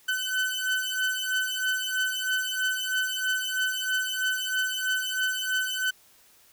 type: beating tone pair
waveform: 30% pulse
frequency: 1514 / 1517.1 Hz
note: F#6 / F#6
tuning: +39 / +43 cents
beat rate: 3.1 Hz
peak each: -26 dBFS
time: 0.08-5.91 s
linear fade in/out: 10 ms
effects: white hiss -58 dBFS RMS until 6.52 s

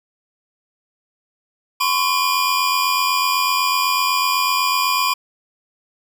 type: tone cluster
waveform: square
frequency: 1020 / 1108 / 2422 / 4846 Hz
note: C6 / C#6 / D#7 / D#8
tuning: -44 / -1 / -47 / -47 cents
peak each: -21 / -22 / -24 / -24 dBFS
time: 1.8-5.14 s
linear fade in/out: 10 ms
effects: none

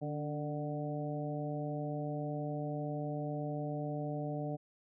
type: harmonic tone with a mistuned harmonic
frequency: 149 Hz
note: D3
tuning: 25 cents sharp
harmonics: 1 / 2 / 3 / 4 / 5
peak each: -38 / -41 / -45 / -42 / -45 dBFS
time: 0.01-4.57 s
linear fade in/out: 20 ms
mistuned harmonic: 2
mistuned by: -43 cents
effects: none

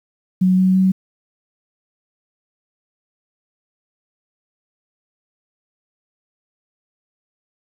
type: tone with pitch steps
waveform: sine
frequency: 185 / 186.72 / 188.45 Hz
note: F#3 / F#3 / F#3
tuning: 0 / +16 / +32 cents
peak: -11 dBFS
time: 0.41-0.92 s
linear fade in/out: 10 ms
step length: 170 ms
effects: 8-bit

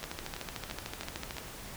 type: two click trains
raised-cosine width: 0.2 ms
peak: -22 / -19 dBFS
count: 5 / 19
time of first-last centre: 0.03-1.368 / 0.04-1.383 s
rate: 2.99 / 13.4 Hz
effects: pink hiss -45 dBFS RMS until 1.76 s

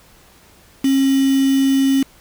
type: tone with quantisation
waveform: sine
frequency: 270.5 Hz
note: C#4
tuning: 42 cents flat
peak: -12 dBFS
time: 0.84-2.03 s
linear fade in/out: 5 ms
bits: 4
effects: pink hiss -49 dBFS RMS until 2.2 s

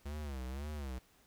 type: tone with vibrato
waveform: square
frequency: 69.3 Hz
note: C#2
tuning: in tune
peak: -40 dBFS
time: 0.05-0.99 s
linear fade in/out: 10 ms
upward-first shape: sine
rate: 1.9 Hz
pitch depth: 160 cents each way
effects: pink hiss -67 dBFS RMS until 1.26 s

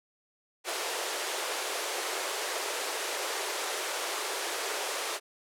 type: high-pass noise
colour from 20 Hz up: pink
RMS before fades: -33 dBFS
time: 0.64-5.2 s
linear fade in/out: 50 ms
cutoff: 370 Hz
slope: 48 dB/octave
effects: low-pass 11000 Hz 12 dB/octave

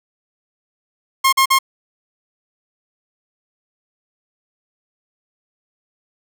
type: tone bursts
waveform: sawtooth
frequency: 1070 Hz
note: C6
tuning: 38 cents sharp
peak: -7 dBFS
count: 3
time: 1.24-1.589 s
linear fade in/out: 10 ms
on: 87 ms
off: 44 ms
effects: none

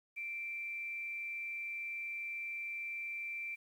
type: tone with amplitude modulation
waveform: sine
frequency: 2349 Hz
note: D7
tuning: in tune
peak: -37 dBFS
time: 0.16-3.56 s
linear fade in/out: 20 ms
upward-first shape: sine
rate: 216 Hz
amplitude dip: 30%
effects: 11-bit

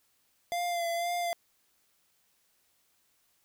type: tone with vibrato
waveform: square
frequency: 690 Hz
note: F5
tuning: 21 cents flat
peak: -30 dBFS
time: 0.52-1.33 s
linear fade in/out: 0 ms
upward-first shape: sine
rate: 2 Hz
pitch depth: 32 cents each way
effects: white hiss -71 dBFS RMS until 3.44 s

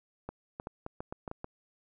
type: clicks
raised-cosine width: 1 ms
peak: -24 dBFS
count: 9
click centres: 0.29 / 0.599 / 0.671 / 0.864 / 1.005 / 1.125 / 1.278 / 1.314 / 1.444 s
effects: none

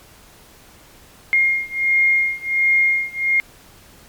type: beating tone pair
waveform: sine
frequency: 2131 / 2132.4 Hz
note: C7 / C7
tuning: +31 / +32 cents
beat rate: 1.4 Hz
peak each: -17 / -18 dBFS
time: 1.33-3.4 s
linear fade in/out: 0 ms
effects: pink hiss -47 dBFS RMS until 4.08 s + MP3 96 kbps

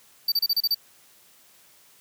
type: tone bursts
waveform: square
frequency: 4623 Hz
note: D8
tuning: 28 cents flat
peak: -20 dBFS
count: 7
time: 0.28-0.746 s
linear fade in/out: 5 ms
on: 40 ms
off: 31 ms
effects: white hiss -56 dBFS RMS until 2 s + high-pass 60 Hz 12 dB/octave

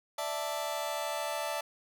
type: chord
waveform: sawtooth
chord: D suspended second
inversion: none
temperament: just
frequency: 587.3 / 660.7 / 881 Hz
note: D5 / E5 / A5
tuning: 0 / +4 / +2 cents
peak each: -33 dBFS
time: 0.18-1.61 s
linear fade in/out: 5 ms
effects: none

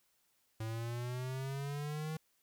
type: exponential sweep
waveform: square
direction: up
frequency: 110 to 158.9 Hz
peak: -38 dBFS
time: 0.6-2.17 s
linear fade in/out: 5 ms
effects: white hiss -75 dBFS RMS until 2.42 s

